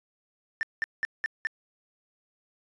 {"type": "tone bursts", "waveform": "sine", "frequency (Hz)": 1785, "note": "A6", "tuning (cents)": 24, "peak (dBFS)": -23, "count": 5, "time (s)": [0.61, 1.47], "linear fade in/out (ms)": 0, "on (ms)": 20, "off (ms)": 190, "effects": ["tanh soft clip ceiling -23 dBFS", "resampled to 22050 Hz"]}